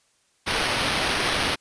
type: noise with sample-and-hold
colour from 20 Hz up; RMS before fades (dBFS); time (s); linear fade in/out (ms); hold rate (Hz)
blue; -24; 0.46-1.56; 20; 7350
effects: white hiss -65 dBFS RMS until 1.6 s + resampled to 22050 Hz